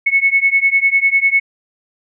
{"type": "beating tone pair", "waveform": "sine", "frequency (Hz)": [2198, 2208], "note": ["C#7", "C#7"], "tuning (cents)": [-15, -7], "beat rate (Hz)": 10, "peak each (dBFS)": [-13, -14], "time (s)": [0.06, 1.4], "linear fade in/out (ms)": 10, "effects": []}